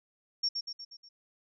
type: tone with echo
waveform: sine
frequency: 5500 Hz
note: F8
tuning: 27 cents flat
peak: -26 dBFS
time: 0.43-0.49 s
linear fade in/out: 10 ms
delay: 120 ms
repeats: 5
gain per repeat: -5 dB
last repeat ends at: 1.09 s
effects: none